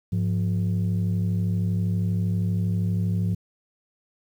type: tone pair together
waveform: sine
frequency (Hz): 103.41 / 176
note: G#2 / F3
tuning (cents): -7 / +14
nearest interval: major sixth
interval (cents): 921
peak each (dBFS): -21 / -23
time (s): 0.12-3.35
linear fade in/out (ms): 10
effects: tanh soft clip ceiling -18 dBFS + 9-bit